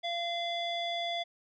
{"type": "tone with low-pass filter", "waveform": "square", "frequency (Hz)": 687, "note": "F5", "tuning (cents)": -29, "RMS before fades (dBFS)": -34, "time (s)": [0.03, 1.24], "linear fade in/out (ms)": 20, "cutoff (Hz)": 3500, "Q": 4.1, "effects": []}